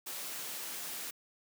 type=noise; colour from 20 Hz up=white; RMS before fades=-41 dBFS; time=0.06-1.11 s; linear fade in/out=10 ms; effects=high-pass 200 Hz 12 dB/octave